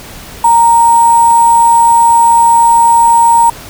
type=tone with sample-and-hold; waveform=sine; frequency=928 Hz; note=A#5; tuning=8 cents flat; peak=-3 dBFS; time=0.44-3.5 s; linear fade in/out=5 ms; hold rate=8820 Hz; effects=pink hiss -30 dBFS RMS until 3.69 s